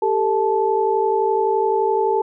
sine tone cluster, 394.8 / 446.5 / 872 Hz, G4 / A4 / A5, +12 / +25 / -16 cents, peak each -20 dBFS, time 0.02-2.22 s, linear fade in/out 5 ms, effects none

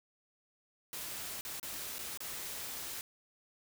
white noise with dropouts, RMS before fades -42 dBFS, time 0.93-3.01 s, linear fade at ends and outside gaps 1 ms, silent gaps 1.41-1.45 / 1.598-1.629 / 1.984-1.99 / 2.174-2.204 s, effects none

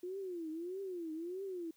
sine tone with vibrato, 350.9 Hz, F4, 8 cents sharp, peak -39 dBFS, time 0.03-1.71 s, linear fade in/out 5 ms, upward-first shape triangle, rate 1.6 Hz, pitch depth 220 cents each way, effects white hiss -71 dBFS RMS until 1.76 s

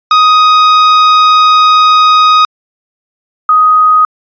45% pulse / sine tone pair in turn, 1251 / 1251 Hz, D#6 / D#6, +9 / +9 cents, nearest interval unison, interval 0 cents, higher neither, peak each -3 dBFS, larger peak neither, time 0.11-2.45 / 3.49-4.05 s, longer first, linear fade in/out 2 ms, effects resampled to 11025 Hz

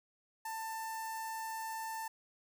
sawtooth tone with notch filter, 891 Hz, A5, 22 cents sharp, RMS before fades -41 dBFS, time 0.45-2.08 s, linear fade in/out 5 ms, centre 3300 Hz, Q 0.84, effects none

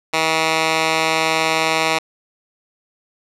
10% pulse tone with band-pass filter, 160.1 Hz, D#3, 50 cents sharp, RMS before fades -18 dBFS, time 0.13-1.99 s, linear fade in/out 10 ms, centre 2600 Hz, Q 0.66, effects resampled to 32000 Hz + 7-bit

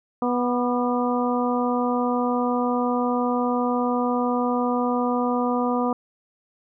harmonic tone with a mistuned harmonic, 245.7 Hz, B3, 9 cents flat, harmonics 1 / 2 / 3 / 4 / 5, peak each -23 / -26 / -28 / -29 / -30 dBFS, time 0.22-5.93 s, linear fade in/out 2 ms, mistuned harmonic 5, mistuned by -29 cents, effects none

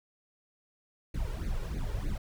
brown noise with flanger, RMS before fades -33 dBFS, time 1.14-2.18 s, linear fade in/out 5 ms, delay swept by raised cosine 0.46 to 2.16 ms, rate 3.2 Hz, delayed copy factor +0.9, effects none

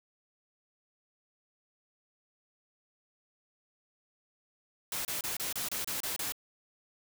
white noise bursts, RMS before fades -35 dBFS, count 9, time 4.92-6.322 s, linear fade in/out 2 ms, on 130 ms, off 29 ms, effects none

